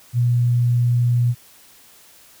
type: tone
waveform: sine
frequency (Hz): 120.9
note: B2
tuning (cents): -36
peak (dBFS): -14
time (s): 0.13-1.35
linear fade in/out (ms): 50
effects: white hiss -49 dBFS RMS until 2.4 s